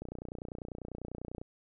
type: click train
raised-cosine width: 2 ms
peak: -27 dBFS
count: 43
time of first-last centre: 0.02-1.415 s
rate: 30.1 Hz
effects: none